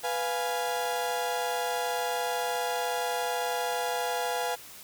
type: chord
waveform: 35% pulse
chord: F diminished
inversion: second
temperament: equal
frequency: 493.9 / 698.5 / 830.6 Hz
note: Cb5 / F5 / Ab5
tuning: 0 / 0 / 0 cents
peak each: -31 dBFS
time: 0.03-4.56 s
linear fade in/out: 20 ms
effects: white hiss -47 dBFS RMS until 4.83 s